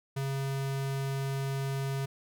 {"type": "tone", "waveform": "square", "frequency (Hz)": 136.4, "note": "C#3", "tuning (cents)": -28, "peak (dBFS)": -31, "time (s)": [0.16, 2.06], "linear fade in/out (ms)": 10, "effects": []}